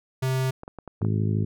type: tone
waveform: square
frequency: 130.81 Hz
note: C3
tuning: in tune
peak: -23 dBFS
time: 0.22-0.51 s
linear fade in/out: 10 ms
type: clicks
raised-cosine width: 1 ms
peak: -24 dBFS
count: 6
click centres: 0.634 / 0.679 / 0.787 / 0.877 / 1.018 / 1.049 s
type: harmonic tone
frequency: 53 Hz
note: G#1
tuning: 36 cents sharp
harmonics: 2 / 3 / 4 / 5 / 6 / 7 / 8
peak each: -23 / -28 / -30 / -36 / -38 / -36 / -40 dBFS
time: 1.01-1.45 s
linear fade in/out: 10 ms
effects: none